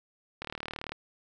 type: click train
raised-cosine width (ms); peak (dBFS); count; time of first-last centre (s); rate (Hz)
0.3; -20; 20; 0.42-0.92; 38
effects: none